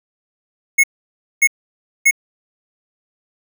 square tone bursts, 2181 Hz, C#7, 29 cents flat, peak -9 dBFS, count 3, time 0.78-2.111 s, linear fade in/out 10 ms, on 57 ms, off 580 ms, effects none

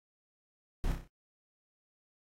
brown noise with echo, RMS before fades -32 dBFS, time 0.84-0.92 s, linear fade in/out 0 ms, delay 31 ms, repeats 5, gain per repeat -5 dB, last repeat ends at 1.075 s, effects AAC 48 kbps

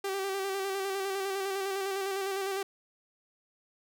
sawtooth tone with vibrato, 389.2 Hz, G4, 12 cents flat, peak -27 dBFS, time 0.04-2.63 s, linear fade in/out 5 ms, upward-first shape square, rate 9.9 Hz, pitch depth 30 cents each way, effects none

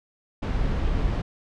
brown noise, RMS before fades -24 dBFS, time 0.42-1.22 s, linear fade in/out 10 ms, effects low-pass 4000 Hz 12 dB/octave

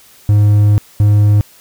triangle tone pair in turn, 103.83 / 103.83 Hz, G#2 / G#2, 0 / 0 cents, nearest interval unison, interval 0 cents, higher neither, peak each -4 dBFS, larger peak neither, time 0.29-0.78 / 1-1.41 s, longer first, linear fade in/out 0 ms, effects white hiss -44 dBFS RMS until 1.6 s

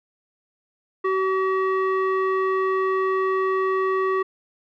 square tone with low-pass filter, 380 Hz, F#4, 46 cents sharp, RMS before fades -22 dBFS, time 1.04-4.23 s, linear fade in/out 10 ms, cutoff 1500 Hz, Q 6.3, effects none

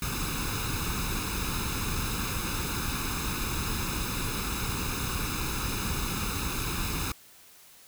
pink noise with comb filter, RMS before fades -31 dBFS, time 0.02-7.12 s, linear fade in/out 2 ms, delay 0.78 ms, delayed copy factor +0.75, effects white hiss -54 dBFS RMS until 7.87 s

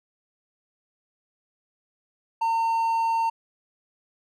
triangle tone, 910 Hz, A#5, 42 cents flat, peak -19 dBFS, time 2.41-3.3 s, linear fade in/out 10 ms, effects none

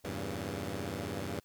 10% pulse chord, E diminished seventh, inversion none, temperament equal, 82.41 / 98 / 116.54 / 138.59 Hz, E2 / G2 / Bb2 / Db3, 0 / 0 / 0 / 0 cents, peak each -33 / -31 / -36 / -36 dBFS, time 0.04-1.4 s, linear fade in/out 10 ms, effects white hiss -69 dBFS RMS until 1.44 s

